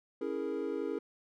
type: chord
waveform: triangle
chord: A# half-diminished seventh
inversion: first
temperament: equal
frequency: 277.2 / 329.6 / 415.3 / 466.2 Hz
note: C#4 / E4 / G#4 / A#4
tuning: 0 / 0 / 0 / 0 cents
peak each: -38 / -37 / -35 / -37 dBFS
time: 0.21-0.99 s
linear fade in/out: 5 ms
effects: none